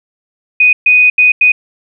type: tone bursts at uneven times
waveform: sine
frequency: 2489 Hz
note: D#7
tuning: in tune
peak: -4 dBFS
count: 4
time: 0.6-0.73 / 0.86-1.1 / 1.18-1.32 / 1.41-1.52 s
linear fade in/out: 5 ms
effects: none